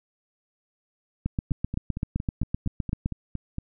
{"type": "two click trains", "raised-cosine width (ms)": 5, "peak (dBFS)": [-18, -13], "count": [10, 15], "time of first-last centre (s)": [[1.51, 3.584], [1.26, 3.059]], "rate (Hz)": [4.34, 7.78], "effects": []}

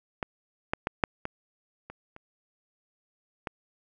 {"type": "clicks", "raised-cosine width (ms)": 0.5, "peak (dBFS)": [-15, -11, -12, -6, -17, -26, -30, -17], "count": 8, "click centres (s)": [0.228, 0.735, 0.871, 1.038, 1.254, 1.9, 2.164, 3.472], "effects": []}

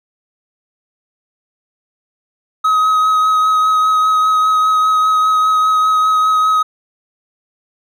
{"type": "tone with vibrato", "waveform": "triangle", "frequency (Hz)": 1268, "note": "D#6", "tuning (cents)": 32, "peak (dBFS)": -8, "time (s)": [2.64, 6.63], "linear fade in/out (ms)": 10, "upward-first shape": "triangle", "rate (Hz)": 5, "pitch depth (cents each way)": 15, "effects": []}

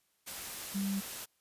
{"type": "tone in noise", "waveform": "sine", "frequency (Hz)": 196.9, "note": "G3", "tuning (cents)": 8, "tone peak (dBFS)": -31, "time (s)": [0.74, 1.01], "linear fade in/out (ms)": 20, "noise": "white", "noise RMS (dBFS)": -42, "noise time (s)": [0.26, 1.26], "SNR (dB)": 8, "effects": ["white hiss -75 dBFS RMS until 1.4 s", "resampled to 32000 Hz"]}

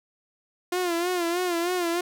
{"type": "tone with vibrato", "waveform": "sawtooth", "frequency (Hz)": 350.3, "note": "F4", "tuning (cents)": 5, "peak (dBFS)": -20, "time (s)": [0.72, 2.01], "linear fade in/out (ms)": 5, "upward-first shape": "sine", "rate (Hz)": 3.2, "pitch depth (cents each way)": 75, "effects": []}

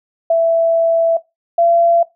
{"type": "tone pair in turn", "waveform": "sine", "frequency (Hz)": [663, 680.1], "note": ["E5", "F5"], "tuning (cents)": [10, -46], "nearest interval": "unison", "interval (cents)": 44, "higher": "second", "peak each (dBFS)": -9, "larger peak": "neither", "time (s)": [[0.3, 1.17], [1.58, 2.03]], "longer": "first", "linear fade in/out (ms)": 5, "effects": ["noise-tail reverb RT60 0.2 s tail -19 dB re dry"]}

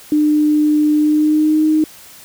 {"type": "tone with pitch glide", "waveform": "sine", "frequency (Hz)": [301.1, 310.3], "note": ["D4", "D#4"], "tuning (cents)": [43, -5], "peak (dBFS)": -10, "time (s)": [0.12, 1.84], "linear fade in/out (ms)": 2, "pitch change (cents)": 52, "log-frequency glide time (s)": [0.98, 1.66], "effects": ["white hiss -40 dBFS RMS until 2.24 s"]}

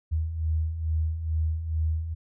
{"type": "beating tone pair", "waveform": "sine", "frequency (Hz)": [77.78, 80.08], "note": ["D#2", "E2"], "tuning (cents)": [0, -50], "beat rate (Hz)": 2.3, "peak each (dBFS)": [-32, -25], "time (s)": [0.11, 2.15], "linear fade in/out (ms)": 20, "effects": []}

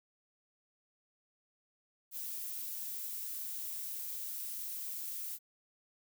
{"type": "noise", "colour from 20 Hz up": "violet", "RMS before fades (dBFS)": -41, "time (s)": [2.11, 5.39], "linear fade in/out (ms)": 50, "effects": []}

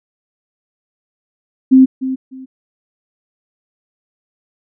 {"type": "tone with echo", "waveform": "sine", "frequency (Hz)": 261.7, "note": "C4", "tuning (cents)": 0, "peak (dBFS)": -3, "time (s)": [1.71, 1.86], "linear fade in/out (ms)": 20, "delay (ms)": 300, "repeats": 2, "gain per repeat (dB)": -13, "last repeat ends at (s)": 2.46, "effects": []}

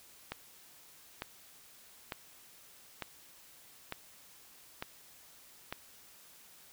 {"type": "click train", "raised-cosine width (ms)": 0.3, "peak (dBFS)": -21, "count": 7, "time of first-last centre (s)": [0.32, 5.725], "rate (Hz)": 1.11, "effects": ["white hiss -58 dBFS RMS until 6.72 s"]}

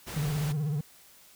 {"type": "noise", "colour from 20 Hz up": "pink", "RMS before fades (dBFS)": -39, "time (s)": [0.06, 0.53], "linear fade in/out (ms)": 20}
{"type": "tone with vibrato", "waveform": "triangle", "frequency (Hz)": 148.7, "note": "D3", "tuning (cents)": 22, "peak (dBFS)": -25, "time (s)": [0.16, 0.81], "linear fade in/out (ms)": 5, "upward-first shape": "sine", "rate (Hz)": 16, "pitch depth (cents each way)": 110}
{"effects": ["white hiss -56 dBFS RMS until 1.35 s"]}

